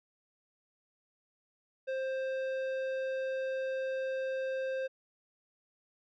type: tone with tanh clipping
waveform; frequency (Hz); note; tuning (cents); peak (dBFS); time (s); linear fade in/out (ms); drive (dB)
sine; 527; C5; +12; -34; 1.87-4.88; 20; 12
effects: none